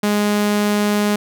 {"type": "tone", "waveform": "sawtooth", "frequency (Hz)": 207.4, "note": "G#3", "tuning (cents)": -2, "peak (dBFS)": -11, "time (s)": [0.03, 1.16], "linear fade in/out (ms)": 5, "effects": []}